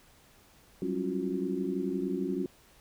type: tone cluster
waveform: sine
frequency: 186 / 197.4 / 275.7 / 339 / 365.4 Hz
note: F#3 / G3 / C#4 / E4 / F#4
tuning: +9 / +12 / -9 / +49 / -22 cents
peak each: -37 / -37 / -34 / -38 / -34 dBFS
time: 0.82-2.46 s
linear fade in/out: 2 ms
effects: pink hiss -60 dBFS RMS until 2.8 s